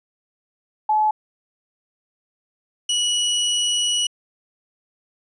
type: tone pair in turn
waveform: sine / sawtooth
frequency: 857 / 2930 Hz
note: A5 / F#7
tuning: -46 / -18 cents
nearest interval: octave + major sixth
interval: 2128 cents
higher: second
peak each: -15 dBFS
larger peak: neither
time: 0.89-1.11 / 2.89-4.07 s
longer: second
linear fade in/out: 5 ms
effects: resampled to 22050 Hz